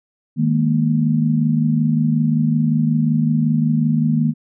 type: chord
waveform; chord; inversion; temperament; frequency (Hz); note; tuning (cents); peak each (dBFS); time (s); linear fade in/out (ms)
sine; D# suspended fourth; none; equal; 155.56 / 207.7 / 233.1; D#3 / G#3 / A#3; 0 / 0 / 0; -17 / -23 / -17; 0.36-4.34; 50
effects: none